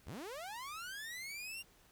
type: linear sweep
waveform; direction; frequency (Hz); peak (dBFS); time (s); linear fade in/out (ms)
sawtooth; up; 40.52 to 2818; -40; 0.06-1.63; 20
effects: pink hiss -66 dBFS RMS until 1.91 s